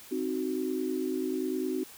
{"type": "chord", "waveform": "sine", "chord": "C diminished", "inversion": "none", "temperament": "equal with one note detuned", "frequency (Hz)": [261.6, 311.1, 372.1], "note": ["C4", "Eb4", "Gb4"], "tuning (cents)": [0, 0, 10], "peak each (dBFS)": [-33, -34, -32], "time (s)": [0.11, 1.84], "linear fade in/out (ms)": 10, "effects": ["white hiss -50 dBFS RMS until 1.97 s"]}